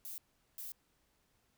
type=noise bursts at uneven times; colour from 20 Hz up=violet; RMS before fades=-45 dBFS; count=2; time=0.05-0.18 / 0.58-0.72 s; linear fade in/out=0 ms; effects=pink hiss -75 dBFS RMS until 1.57 s